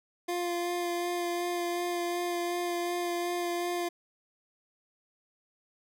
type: tone with vibrato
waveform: 25% pulse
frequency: 349.2 Hz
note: F4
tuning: in tune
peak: -26 dBFS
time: 0.28-3.89 s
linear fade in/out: 10 ms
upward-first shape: sine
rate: 2.7 Hz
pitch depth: 13 cents each way
effects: none